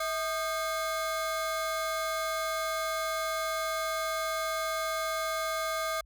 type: ring-modulated tone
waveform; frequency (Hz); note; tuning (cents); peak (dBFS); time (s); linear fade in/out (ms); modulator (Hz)
35% pulse; 935; A#5; +5; -25; 0-6.01; 5; 290
effects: added 50 Hz sine -55 dBFS peak until 6.05 s